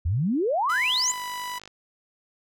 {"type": "exponential sweep", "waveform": "sine", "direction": "up", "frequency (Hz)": [74.8, 7660], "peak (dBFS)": -21, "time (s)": [0.05, 1.12], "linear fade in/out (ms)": 10}
{"type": "tone with pitch glide", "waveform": "sawtooth", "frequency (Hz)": [1005, 987.7], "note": ["B5", "B5"], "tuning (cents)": [30, 0], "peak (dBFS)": -27, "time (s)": [0.69, 1.59], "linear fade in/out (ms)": 10, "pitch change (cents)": -30, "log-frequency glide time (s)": [1.07, 1.22]}
{"type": "click train", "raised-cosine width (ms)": 0.2, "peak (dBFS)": -26, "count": 50, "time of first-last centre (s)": [0.7, 1.676], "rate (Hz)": 50.2}
{"effects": []}